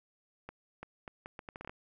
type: accelerating click train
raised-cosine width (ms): 0.5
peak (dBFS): -28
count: 11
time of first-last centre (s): 0.49-1.695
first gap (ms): 340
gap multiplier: 0.73
effects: none